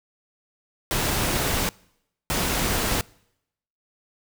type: noise bursts at uneven times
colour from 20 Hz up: pink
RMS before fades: -24 dBFS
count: 2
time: 0.91-1.69 / 2.3-3.01 s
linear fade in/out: 0 ms
effects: noise-tail reverb RT60 0.8 s tail -25 dB re dry